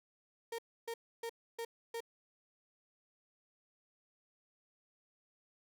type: tone bursts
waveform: 35% pulse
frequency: 461.9 Hz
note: A#4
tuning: 16 cents flat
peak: -37 dBFS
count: 5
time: 0.52-2.005 s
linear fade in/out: 5 ms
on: 65 ms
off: 290 ms
effects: none